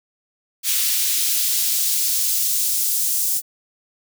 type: noise with high-pass filter sweep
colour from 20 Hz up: white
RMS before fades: -20 dBFS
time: 0.63-3.42 s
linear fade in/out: 50 ms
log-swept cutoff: 2900 to 7000 Hz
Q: 0.83
effects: none